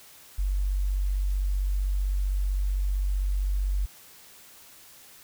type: tone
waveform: sine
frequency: 47.79 Hz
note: G1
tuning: 43 cents flat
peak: -23 dBFS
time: 0.38-3.86 s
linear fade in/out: 10 ms
effects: white hiss -51 dBFS RMS until 5.23 s